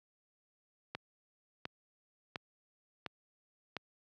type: click train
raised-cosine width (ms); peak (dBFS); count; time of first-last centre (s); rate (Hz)
0.3; -22; 5; 0.95-3.767; 1.42
effects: high-pass 100 Hz 12 dB/octave